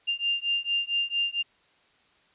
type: beating tone pair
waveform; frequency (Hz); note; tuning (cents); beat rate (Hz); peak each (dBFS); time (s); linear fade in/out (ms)
sine; 2794 / 2798.4; F7 / F7; 0 / +3; 4.4; -28; 0.07-1.43; 20
effects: white hiss -63 dBFS RMS until 2.34 s + resampled to 8000 Hz